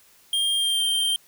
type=tone with pitch glide; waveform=square; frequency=3207 to 3157 Hz; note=G7 to G7; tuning=+39 to +12 cents; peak=-21 dBFS; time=0.33-1.16 s; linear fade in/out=2 ms; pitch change=-27 cents; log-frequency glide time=0.56-0.83 s; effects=white hiss -56 dBFS RMS until 1.27 s